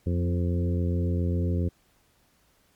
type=harmonic tone with a mistuned harmonic; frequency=87.31 Hz; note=F2; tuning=in tune; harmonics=1 / 2 / 3 / 4 / 5 / 6; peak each=-24 / -30 / -34 / -36 / -38 / -40 dBFS; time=0.06-1.69 s; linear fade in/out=10 ms; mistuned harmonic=3; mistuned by=-17 cents; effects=pink hiss -65 dBFS RMS until 2.75 s + MP3 96 kbps